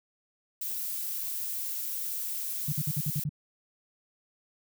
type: noise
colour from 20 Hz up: violet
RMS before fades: -34 dBFS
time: 0.61-3.24 s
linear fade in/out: 5 ms
type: tone bursts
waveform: sine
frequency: 149 Hz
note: D3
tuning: 25 cents sharp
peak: -27 dBFS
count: 7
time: 2.68-3.293 s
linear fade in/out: 5 ms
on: 43 ms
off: 52 ms
effects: none